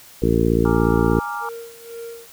harmonic tone, 56.9 Hz, A#1, 41 cents flat, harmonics 1 / 2 / 3 / 4 / 5 / 6 / 7 / 8, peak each -23 / -23 / -23 / -23 / -23 / -23 / -23 / -23 dBFS, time 0.22-1.2 s, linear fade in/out 5 ms
sine chord, Bb dominant seventh, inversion third, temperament equal, 830.6 / 932.3 / 1174.7 / 1396.9 Hz, Ab5 / Bb5 / D6 / F6, 0 / 0 / 0 / 0 cents, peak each -30 dBFS, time 0.65-1.49 s, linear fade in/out 2 ms
triangle tone with tremolo, 464.2 Hz, A#4, 7 cents flat, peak -28 dBFS, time 1.4-2.28 s, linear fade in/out 50 ms, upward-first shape sine, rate 2 Hz, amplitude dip 80%
effects white hiss -45 dBFS RMS until 2.32 s

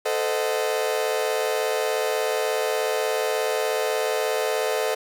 40% pulse chord, A diminished seventh, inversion none, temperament equal with one note detuned, 440 / 516.6 / 622.3 / 740 Hz, A4 / C5 / Eb5 / Gb5, 0 / -22 / 0 / 0 cents, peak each -25 / -27 / -27 / -31 dBFS, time 0.05-4.95 s, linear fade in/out 10 ms, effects none

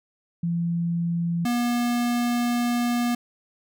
sine / square tone pair in turn, 170 / 240.4 Hz, F3 / B3, -46 / -46 cents, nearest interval tritone, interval 600 cents, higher second, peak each -22 dBFS, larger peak neither, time 0.43-1.45 / 1.45-3.15 s, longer second, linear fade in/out 5 ms, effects none

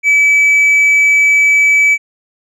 triangle tone with tanh clipping, 2296 Hz, D7, 40 cents flat, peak -7 dBFS, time 0.03-1.98 s, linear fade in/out 50 ms, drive 7 dB, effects none

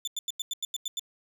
30% pulse tone bursts, 3520 Hz, A7, in tune, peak -27 dBFS, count 9, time 0.05-0.995 s, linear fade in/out 2 ms, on 25 ms, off 90 ms, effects none

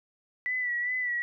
sine tone with vibrato, 1967 Hz, B6, 7 cents flat, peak -27 dBFS, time 0.46-1.22 s, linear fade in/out 0 ms, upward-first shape sine, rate 2.5 Hz, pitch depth 44 cents each way, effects none

